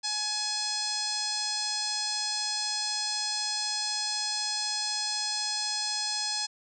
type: harmonic tone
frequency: 844 Hz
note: G#5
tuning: 28 cents sharp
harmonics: 1 / 2 / 3 / 4 / 5 / 6 / 7 / 8 / 9 / 10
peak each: -39 / -42 / -44 / -41 / -34 / -32 / -40 / -42 / -43 / -41 dBFS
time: 0.03-6.47 s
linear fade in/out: 20 ms
effects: none